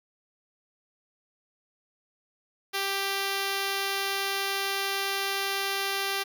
5% pulse tone, 393.1 Hz, G4, 5 cents sharp, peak -16 dBFS, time 2.73-6.24 s, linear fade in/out 20 ms, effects none

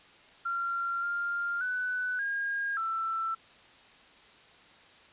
sine tone with pitch steps, 1378 / 1398 / 1495 / 1625 / 1333 Hz, F6 / F6 / F#6 / G#6 / E6, -24 / +1 / +17 / -38 / +19 cents, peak -29 dBFS, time 0.45-3.35 s, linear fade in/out 10 ms, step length 580 ms, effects white hiss -56 dBFS RMS until 5.12 s + resampled to 8000 Hz

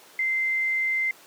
sine tone, 2080 Hz, C7, 11 cents flat, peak -22 dBFS, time 0.19-1.11 s, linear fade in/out 2 ms, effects pink hiss -50 dBFS RMS until 1.26 s + high-pass 400 Hz 12 dB/octave

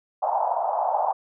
white band-pass noise, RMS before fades -24 dBFS, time 0.22-1.13 s, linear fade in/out 10 ms, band 660 to 900 Hz, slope 48 dB/octave, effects none

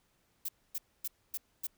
violet noise bursts, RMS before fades -36 dBFS, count 5, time 0.45-1.67 s, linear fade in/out 5 ms, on 36 ms, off 260 ms, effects pink hiss -73 dBFS RMS until 1.77 s

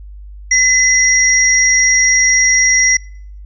sine tone pair together, 2018 / 5708 Hz, B6 / F8, +37 / +37 cents, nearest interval octave + tritone, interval 1800 cents, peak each -11 dBFS, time 0.51-2.97 s, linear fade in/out 5 ms, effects noise-tail reverb RT60 0.6 s tail -25 dB re dry + added 50 Hz sine -30 dBFS peak until 3.45 s

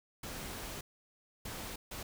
pink noise bursts at uneven times, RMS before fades -43 dBFS, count 3, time 0.23-0.81 / 1.45-1.76 / 1.91-2.03 s, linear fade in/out 5 ms, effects none

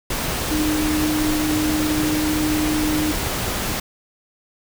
sine tone in noise, 306 Hz, D#4, 29 cents flat, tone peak -19 dBFS, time 0.51-3.12 s, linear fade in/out 5 ms, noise pink, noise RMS -24 dBFS, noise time 0.1-3.8 s, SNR +2 dB, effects none

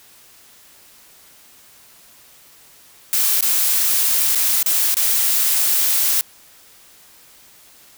blue noise with dropouts, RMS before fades -17 dBFS, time 3.13-6.21 s, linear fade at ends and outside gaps 0 ms, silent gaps 3.408-3.426 / 4.349-4.356 / 4.628-4.661 / 4.943-4.969 s, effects white hiss -48 dBFS RMS until 7.97 s

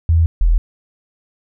sine tone pair in turn, 82.41 / 41.2 Hz, E2 / E1, 0 / 0 cents, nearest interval octave, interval 1200 cents, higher first, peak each -9 dBFS, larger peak neither, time 0.09-0.26 / 0.41-0.58 s, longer neither, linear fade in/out 0 ms, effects none

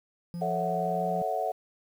triangle tone with pitch glide, 172.4 to 175.51 Hz, F3 to F3, -22 to +9 cents, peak -31 dBFS, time 0.34-1.22 s, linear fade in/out 0 ms, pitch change +31 cents, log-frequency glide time 0.81-1.07 s
sine chord, F# minor seventh, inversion first, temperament equal, 440 / 554.4 / 659.3 / 740 Hz, A4 / C#5 / E5 / F#5, 0 / 0 / 0 / 0 cents, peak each -35 / -35 / -32 / -30 dBFS, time 0.41-1.52 s, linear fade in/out 10 ms
effects 9-bit

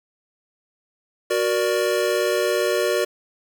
square chord, Gb augmented, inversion none, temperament equal with one note detuned, 370 / 469.9 / 587.3 Hz, Gb4 / Bb4 / D5, 0 / +14 / 0 cents, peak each -24 dBFS, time 1.3-3.05 s, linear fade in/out 10 ms, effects 8-bit

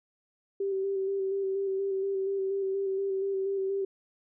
sine tone with vibrato, 389.1 Hz, G4, 13 cents flat, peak -27 dBFS, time 0.6-3.85 s, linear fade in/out 5 ms, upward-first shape square, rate 4.2 Hz, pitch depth 21 cents each way, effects none

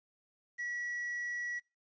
triangle tone with quantisation, 1933 Hz, B6, 38 cents flat, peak -34 dBFS, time 0.58-1.6 s, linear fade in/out 20 ms, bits 10, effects noise-tail reverb RT60 0.3 s tail -25 dB re dry + resampled to 16000 Hz

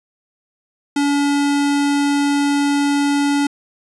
square tone, 285.2 Hz, C#4, 49 cents sharp, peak -15 dBFS, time 0.96-3.47 s, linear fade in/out 5 ms, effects resampled to 24000 Hz + 9-bit

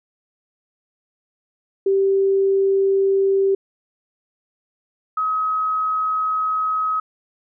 sine tone pair in turn, 390 / 1272.2 Hz, G4 / D#6, -9 / +38 cents, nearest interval octave + minor sixth, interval 2047 cents, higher second, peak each -14 / -18 dBFS, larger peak first, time 1.86-3.55 / 5.17-7 s, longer second, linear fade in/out 5 ms, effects none

